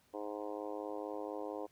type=harmonic tone; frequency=104.3 Hz; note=G#2; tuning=8 cents sharp; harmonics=3 / 4 / 5 / 6 / 7 / 8 / 9 / 10; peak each=-45 / -45 / -44 / -50 / -49 / -53 / -51 / -55 dBFS; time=0.13-1.67 s; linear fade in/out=20 ms; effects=pink hiss -70 dBFS RMS until 1.71 s + high-pass 60 Hz 12 dB/octave

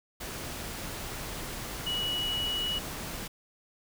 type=tone in noise; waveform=sine; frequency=2928 Hz; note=F#7; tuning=19 cents flat; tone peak=-29 dBFS; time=1.86-2.79 s; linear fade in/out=10 ms; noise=pink; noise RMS=-38 dBFS; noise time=0.2-3.28 s; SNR=+6 dB; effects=none

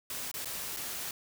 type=noise with dropouts; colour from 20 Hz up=white; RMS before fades=-38 dBFS; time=0.1-1.11 s; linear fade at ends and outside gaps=2 ms; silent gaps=0.315-0.34 / 0.447-0.456 / 0.765-0.769 s; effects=none

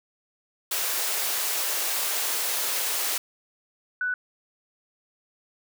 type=high-pass noise; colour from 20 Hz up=white; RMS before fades=-27 dBFS; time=0.71-3.18 s; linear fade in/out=5 ms; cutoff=390 Hz; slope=24 dB/octave
type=tone; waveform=sine; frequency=1487 Hz; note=F#6; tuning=8 cents sharp; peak=-24 dBFS; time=4.01-4.14 s; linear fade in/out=2 ms
effects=none

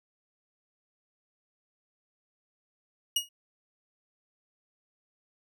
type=tone with exponential decay; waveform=sawtooth; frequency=2880 Hz; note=F#7; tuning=47 cents flat; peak=-18 dBFS; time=3.16-3.29 s; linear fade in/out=5 ms; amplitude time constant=27 ms; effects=none

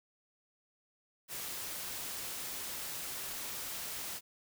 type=noise; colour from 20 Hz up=white; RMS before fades=-41 dBFS; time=1.28-4.21 s; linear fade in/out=50 ms; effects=none

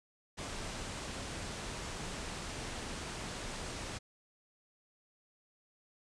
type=low-pass noise; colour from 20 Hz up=pink; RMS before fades=-42 dBFS; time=0.37-3.99 s; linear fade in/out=20 ms; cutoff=9300 Hz; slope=48 dB/octave; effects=none

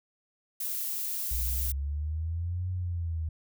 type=noise; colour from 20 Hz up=violet; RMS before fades=-33 dBFS; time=0.6-1.72 s; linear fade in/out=5 ms
type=linear two-way sweep; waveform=sine; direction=up then down; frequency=57.8 to 92.1 to 78.6 Hz; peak=-29 dBFS; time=1.31-3.29 s; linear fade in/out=5 ms; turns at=2.7 s
effects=none

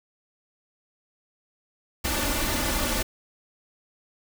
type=noise with comb filter; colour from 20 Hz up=pink; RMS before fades=-26 dBFS; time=2.04-3.03 s; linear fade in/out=10 ms; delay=3.4 ms; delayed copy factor=+0.75; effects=none

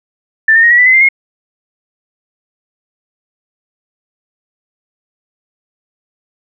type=tone with pitch steps; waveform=sine; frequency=1773 / 1822.8 / 1874.1 / 1926.8 / 1981 / 2037 / 2094 / 2153 Hz; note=A6 / A#6 / A#6 / B6 / B6 / C7 / C7 / C7; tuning=+13 / -39 / +9 / -43 / +5 / -47 / +1 / +49 cents; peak=-4 dBFS; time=0.48-1.088 s; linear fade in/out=5 ms; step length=76 ms; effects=none

